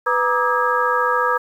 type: tone cluster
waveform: sine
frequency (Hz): 496.2 / 948 / 1184 / 1278 / 1642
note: B4 / A#5 / D6 / D#6 / G#6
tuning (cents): +8 / +29 / +14 / +46 / -20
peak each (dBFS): -22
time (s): 0.06-1.38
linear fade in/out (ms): 10
effects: 8-bit